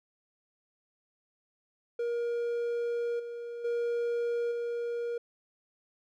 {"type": "tone with level steps", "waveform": "triangle", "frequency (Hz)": 473, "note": "A#4", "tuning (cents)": 25, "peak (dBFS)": [-27, -35, -26, -29], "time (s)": [1.99, 5.18], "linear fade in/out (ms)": 5, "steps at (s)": [3.19, 3.64, 4.51], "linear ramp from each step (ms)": 10, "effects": []}